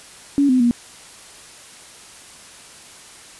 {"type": "tone with pitch steps", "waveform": "sine", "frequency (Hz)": [282.6, 255.3, 239], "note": ["C#4", "C4", "A#3"], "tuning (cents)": [34, -42, 43], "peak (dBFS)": -12, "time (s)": [0.38, 0.71], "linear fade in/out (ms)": 0, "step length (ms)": 110, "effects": ["white hiss -42 dBFS RMS until 3.39 s", "resampled to 24000 Hz"]}